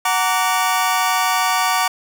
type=chord; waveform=sawtooth; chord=Gb augmented; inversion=none; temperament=just; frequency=740 / 925 / 1156.2 Hz; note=Gb5 / Bb5 / D6; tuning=0 / -14 / -27 cents; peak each=-16 / -17 / -16 dBFS; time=0.05-1.88 s; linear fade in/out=5 ms; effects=none